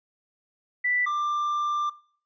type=tone pair in turn; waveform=sine / triangle; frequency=1975.5 / 1186.2 Hz; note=B6 / D6; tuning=0 / +17 cents; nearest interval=major sixth; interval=883 cents; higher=first; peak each=-22 dBFS; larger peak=neither; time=0.84-1.06 / 1.06-1.9 s; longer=second; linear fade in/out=10 ms; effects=noise-tail reverb RT60 0.5 s tail -19 dB re dry + resampled to 16000 Hz